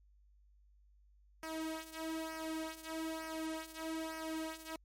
sawtooth tone with flanger, 320 Hz, D#4, 49 cents sharp, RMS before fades -42 dBFS, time 1.43-4.76 s, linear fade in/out 2 ms, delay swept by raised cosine 0.26 to 3.16 ms, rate 1.1 Hz, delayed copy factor -0.75, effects added 50 Hz sine -63 dBFS peak until 4.84 s + MP3 64 kbps

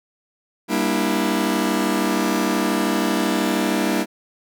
sawtooth chord, E half-diminished seventh, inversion first, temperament just, 197.78 / 237.3 / 296.7 / 329.6 Hz, G3 / Bb3 / D4 / E4, +16 / +31 / +18 / 0 cents, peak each -20 dBFS, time 0.68-4.06 s, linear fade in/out 50 ms, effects none

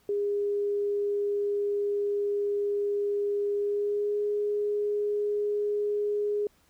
sine tone with pitch glide, 407.7 to 414.3 Hz, G#4 to G#4, -32 to -4 cents, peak -25 dBFS, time 0.09-6.47 s, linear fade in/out 2 ms, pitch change +28 cents, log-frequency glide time 3.56-4.19 s, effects pink hiss -65 dBFS RMS until 6.69 s

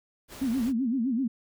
pink noise, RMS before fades -43 dBFS, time 0.28-0.73 s, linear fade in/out 50 ms
sine tone with vibrato, 246.9 Hz, B3, in tune, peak -24 dBFS, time 0.41-1.28 s, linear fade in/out 10 ms, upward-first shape sine, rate 7.8 Hz, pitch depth 190 cents each way
effects none

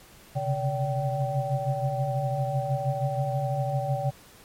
sine tone cluster, 128.3 / 135 / 140.9 / 572 / 772 Hz, C3 / C#3 / C#3 / D5 / G5, -34 / -45 / +29 / -46 / -27 cents, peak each -31 dBFS, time 0.35-4.11 s, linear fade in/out 20 ms, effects pink hiss -52 dBFS RMS until 4.44 s + MP3 64 kbps

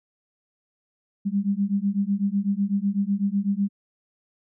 sine beating tone pair, 196 / 204 Hz, G3 / G#3, 0 / -31 cents, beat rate 8 Hz, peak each -24 dBFS, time 1.25-3.69 s, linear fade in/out 20 ms, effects none

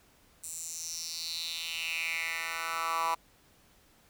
10% pulse tone with high-pass filter sweep, 164.81 Hz, E3, in tune, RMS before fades -35 dBFS, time 0.43-3.15 s, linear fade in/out 10 ms, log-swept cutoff 8400 to 1000 Hz, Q 4.5, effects pink hiss -63 dBFS RMS until 4.09 s

